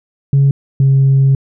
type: tone pair in turn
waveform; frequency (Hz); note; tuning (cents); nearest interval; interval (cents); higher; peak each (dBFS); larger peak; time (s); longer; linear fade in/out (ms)
sine; 138.59 / 135.82; C#3 / C#3; 0 / -35; unison; 35; first; -5; neither; 0.33-0.51 / 0.8-1.35; second; 2
effects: tanh soft clip ceiling -4 dBFS